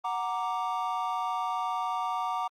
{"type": "chord", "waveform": "triangle", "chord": "Gb augmented", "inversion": "none", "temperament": "equal", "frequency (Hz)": [740, 932.3, 1174.7], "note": ["Gb5", "Bb5", "D6"], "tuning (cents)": [0, 0, 0], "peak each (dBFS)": -31, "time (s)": [0.04, 2.48], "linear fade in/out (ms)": 10, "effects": ["Opus 24 kbps"]}